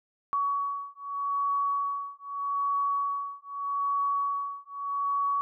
sine beating tone pair, 1126 / 1126.81 Hz, C#6 / C#6, +27 / +28 cents, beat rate 0.81 Hz, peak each -30 dBFS, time 0.33-5.41 s, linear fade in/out 0 ms, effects none

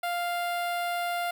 sawtooth tone with notch filter, 698.5 Hz, F5, in tune, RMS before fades -30 dBFS, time 0.03-1.31 s, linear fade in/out 5 ms, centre 6300 Hz, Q 1, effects none

